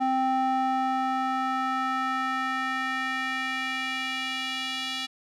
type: tone with band-pass filter sweep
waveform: square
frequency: 261.6 Hz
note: C4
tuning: in tune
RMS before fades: -28 dBFS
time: 0-5.07 s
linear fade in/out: 20 ms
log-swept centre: 720 to 3400 Hz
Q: 2.1
effects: none